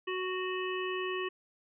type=harmonic tone; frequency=370 Hz; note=F#4; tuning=in tune; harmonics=1 / 3 / 5 / 7 / 8; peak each=-34 / -39 / -41 / -42 / -43 dBFS; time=0.07-1.29 s; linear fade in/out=10 ms; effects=none